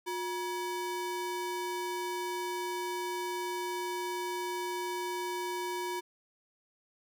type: ring-modulated tone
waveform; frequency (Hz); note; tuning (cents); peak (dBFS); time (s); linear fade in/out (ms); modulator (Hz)
square; 659.3; E5; 0; -31; 0.06-6.01; 20; 300
effects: none